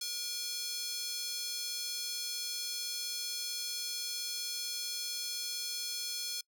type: tone with high-pass filter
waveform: square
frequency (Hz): 477.8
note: A#4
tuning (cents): +43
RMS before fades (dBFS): -38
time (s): 0.01-6.41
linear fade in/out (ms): 5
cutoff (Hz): 4600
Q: 2.1
effects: noise-tail reverb RT60 0.1 s tail -25 dB re dry